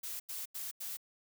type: noise bursts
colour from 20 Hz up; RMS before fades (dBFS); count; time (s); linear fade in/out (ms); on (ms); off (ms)
blue; -41; 4; 0.03-0.971; 10; 170; 87
effects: none